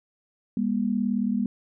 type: tone pair together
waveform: sine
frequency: 202.3 / 240.6 Hz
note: G#3 / B3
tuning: -45 / -45 cents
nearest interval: minor third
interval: 300 cents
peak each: -25 dBFS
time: 0.57-1.46 s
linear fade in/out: 2 ms
effects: none